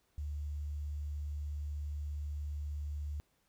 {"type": "tone with quantisation", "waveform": "sine", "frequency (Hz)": 73.6, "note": "D2", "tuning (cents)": 4, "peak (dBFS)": -36, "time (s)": [0.18, 3.2], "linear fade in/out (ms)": 0, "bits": 11, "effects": ["pink hiss -75 dBFS RMS until 3.48 s"]}